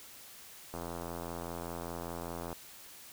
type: click train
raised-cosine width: 1 ms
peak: -26 dBFS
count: 153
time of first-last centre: 0.74-2.528 s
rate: 85 Hz
effects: white hiss -52 dBFS RMS until 3.12 s